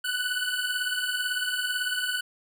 25% pulse beating tone pair, 1480 / 1498 Hz, F#6 / F#6, 0 / +21 cents, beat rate 18 Hz, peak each -26 dBFS, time 0.04-2.21 s, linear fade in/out 10 ms, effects none

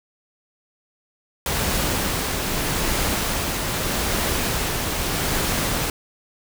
pink noise with tremolo, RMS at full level -22 dBFS, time 1.46-5.9 s, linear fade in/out 2 ms, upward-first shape triangle, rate 0.81 Hz, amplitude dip 30%, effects none

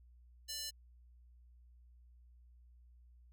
square tone with high-pass filter, 590 Hz, D5, 8 cents sharp, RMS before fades -43 dBFS, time 0.48-0.71 s, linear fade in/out 20 ms, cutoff 4400 Hz, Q 1.7, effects added 60 Hz sine -59 dBFS peak until 3.32 s

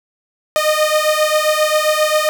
sawtooth beating tone pair, 610 / 617.5 Hz, D#5 / D#5, -34 / -13 cents, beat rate 7.5 Hz, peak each -12 dBFS, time 0.56-2.29 s, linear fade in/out 0 ms, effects none

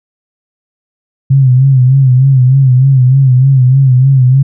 sine tone with vibrato, 131.3 Hz, C3, 6 cents sharp, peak -3 dBFS, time 1.3-4.43 s, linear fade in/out 10 ms, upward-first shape sine, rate 3.3 Hz, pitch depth 80 cents each way, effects none

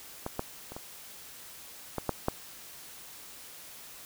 clicks, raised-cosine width 1 ms, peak -19 / -16 / -27 / -25 / -17 / -13 / -12 dBFS, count 7, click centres 0.264 / 0.394 / 0.72 / 0.765 / 1.983 / 2.093 / 2.284 s, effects white hiss -48 dBFS RMS until 4.05 s

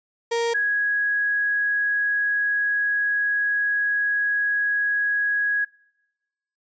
35% pulse / sine tone pair in turn, 466.2 / 1661.3 Hz, A#4 / G#6, 0 / 0 cents, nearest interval octave + minor seventh, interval 2200 cents, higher second, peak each -19 dBFS, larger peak neither, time 0.31-0.54 / 0.54-5.65 s, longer second, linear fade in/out 10 ms, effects noise-tail reverb RT60 1.0 s tail -26 dB re dry + resampled to 16000 Hz

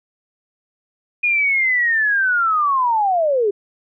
sine linear sweep, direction down, 2460 to 387.2 Hz, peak -14 dBFS, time 1.23-3.51 s, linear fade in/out 10 ms, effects none

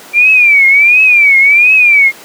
sine tone with vibrato, 2349 Hz, D7, in tune, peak -3 dBFS, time 0.13-2.12 s, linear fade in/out 50 ms, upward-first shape triangle, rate 1.4 Hz, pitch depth 170 cents each way, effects pink hiss -33 dBFS RMS until 2.24 s + high-pass 300 Hz 12 dB/octave

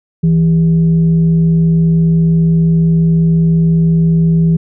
sine tone with frequency modulation, 164.81 Hz, E3, in tune, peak -7 dBFS, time 0.23-4.57 s, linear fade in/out 10 ms, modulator 235 Hz, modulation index 0.25, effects none

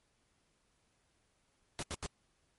pink noise bursts, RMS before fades -39 dBFS, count 3, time 1.79-2.063 s, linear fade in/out 0 ms, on 37 ms, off 81 ms, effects pink hiss -75 dBFS RMS until 2.58 s + MP3 48 kbps

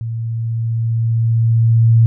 sine tone with level ramp, 114.4 Hz, A#2, 32 cents flat, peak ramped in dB -20 to -6 dBFS, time 0.01-2.06 s, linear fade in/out 0 ms, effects none

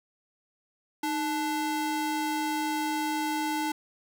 square ring-modulated tone, 589 Hz, D5, 5 cents sharp, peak -25 dBFS, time 1.03-3.72 s, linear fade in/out 5 ms, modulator 280 Hz, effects none

